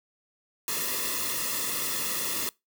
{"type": "noise with comb filter", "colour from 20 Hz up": "white", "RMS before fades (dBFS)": -30, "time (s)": [0.68, 2.49], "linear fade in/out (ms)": 0, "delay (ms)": 1.3, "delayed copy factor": -1, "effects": ["noise-tail reverb RT60 0.2 s tail -23 dB re dry"]}